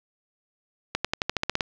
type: accelerating click train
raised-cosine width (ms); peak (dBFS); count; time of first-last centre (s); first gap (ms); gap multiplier
0.2; -6; 10; 0.95-1.608; 96; 0.93
effects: low-pass 5000 Hz 12 dB/octave + 7-bit